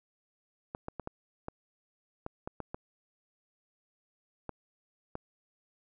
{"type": "clicks", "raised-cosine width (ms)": 1, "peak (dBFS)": -23, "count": 11, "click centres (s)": [0.749, 0.884, 0.997, 1.074, 1.484, 2.264, 2.475, 2.603, 2.745, 4.493, 5.154], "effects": []}